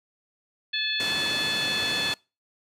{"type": "harmonic tone", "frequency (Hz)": 865, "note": "A5", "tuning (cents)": -30, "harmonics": [2, 3, 4, 5], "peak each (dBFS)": [-31, -32, -28, -31], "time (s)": [0.73, 2.14], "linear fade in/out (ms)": 10}
{"type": "high-pass noise", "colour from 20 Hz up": "pink", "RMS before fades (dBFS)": -33, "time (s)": [1, 2.14], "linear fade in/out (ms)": 0, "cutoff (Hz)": 150, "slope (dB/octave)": 12}
{"effects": ["noise-tail reverb RT60 0.3 s tail -26 dB re dry", "low-pass 10000 Hz 12 dB/octave"]}